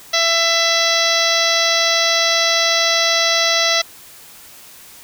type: harmonic tone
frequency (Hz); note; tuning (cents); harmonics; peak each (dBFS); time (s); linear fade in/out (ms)
667; E5; +20; 1 / 2 / 3 / 4 / 5 / 6 / 7 / 8 / 9; -21 / -23 / -20 / -26 / -22 / -20 / -25 / -23 / -23; 0.13-3.82; 10
effects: white hiss -41 dBFS RMS until 5.03 s